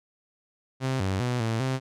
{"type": "tone with pitch steps", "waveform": "sawtooth", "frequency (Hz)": [131.6, 95.5, 123.7, 112.7, 131.2], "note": ["C3", "G2", "B2", "A2", "C3"], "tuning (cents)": [10, -45, 3, 42, 5], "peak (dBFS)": -21, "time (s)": [0.8, 1.8], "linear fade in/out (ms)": 50, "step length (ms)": 200, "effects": ["low-pass 8000 Hz 12 dB/octave"]}